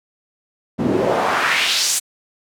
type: noise with band-pass filter sweep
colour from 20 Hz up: pink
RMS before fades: -18 dBFS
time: 0.78-2 s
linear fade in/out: 20 ms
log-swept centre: 200 to 8700 Hz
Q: 1.9
effects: high-pass 100 Hz 12 dB/octave